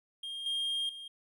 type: tone with level steps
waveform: triangle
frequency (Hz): 3220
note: G7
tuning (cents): +46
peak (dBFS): -36 / -29 / -41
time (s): 0.23-1.08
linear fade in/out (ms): 5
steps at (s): 0.46 / 0.89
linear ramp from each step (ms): 2
effects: none